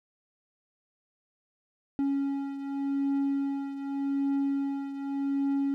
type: beating tone pair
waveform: triangle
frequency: 277.2 / 278.05 Hz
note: C#4 / C#4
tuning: 0 / +5 cents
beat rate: 0.85 Hz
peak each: -26 / -32 dBFS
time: 1.99-5.74 s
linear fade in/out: 0 ms
effects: none